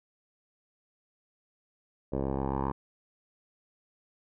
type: tone with low-pass filter sweep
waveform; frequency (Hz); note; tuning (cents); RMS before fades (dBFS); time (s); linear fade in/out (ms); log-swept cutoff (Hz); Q
10% pulse; 67.6; C#2; -43; -31; 2.12-2.72; 10; 590 to 1000; 3.7
effects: none